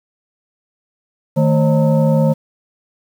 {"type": "tone with frequency modulation", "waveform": "sine", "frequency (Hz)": 155.56, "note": "D#3", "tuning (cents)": 0, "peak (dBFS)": -10, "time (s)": [1.36, 2.34], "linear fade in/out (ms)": 20, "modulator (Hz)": 378, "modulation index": 1.1, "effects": ["7-bit"]}